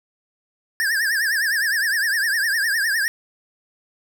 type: tone with vibrato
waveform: square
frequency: 1716 Hz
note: A6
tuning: 44 cents flat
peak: -19 dBFS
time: 0.8-3.08 s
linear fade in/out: 0 ms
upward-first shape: triangle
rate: 9.8 Hz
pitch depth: 180 cents each way
effects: none